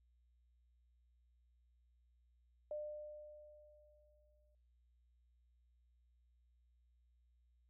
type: tone with exponential decay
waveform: sine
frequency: 600 Hz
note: D5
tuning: 37 cents sharp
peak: -40 dBFS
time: 2.71-4.55 s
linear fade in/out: 2 ms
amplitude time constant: 400 ms
effects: noise-tail reverb RT60 1.0 s tail -21 dB re dry + added 60 Hz sine -70 dBFS peak until 7.69 s